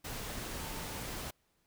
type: tone in noise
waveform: sine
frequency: 894 Hz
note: A5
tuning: 27 cents sharp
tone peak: -51 dBFS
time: 0.54-1.03 s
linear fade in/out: 10 ms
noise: pink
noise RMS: -41 dBFS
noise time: 0.04-1.31 s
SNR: -13 dB
effects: pink hiss -75 dBFS RMS until 1.66 s